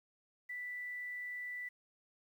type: tone with quantisation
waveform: sine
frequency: 1975.5 Hz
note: B6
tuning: in tune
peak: -40 dBFS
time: 0.49-1.69 s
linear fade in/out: 10 ms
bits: 11
effects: none